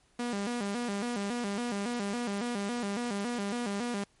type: tone with vibrato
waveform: sawtooth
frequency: 220 Hz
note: A3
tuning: in tune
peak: -27 dBFS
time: 0.19-4.04 s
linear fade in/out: 5 ms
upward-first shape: square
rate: 3.6 Hz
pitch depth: 160 cents each way
effects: pink hiss -67 dBFS RMS until 4.2 s + MP3 48 kbps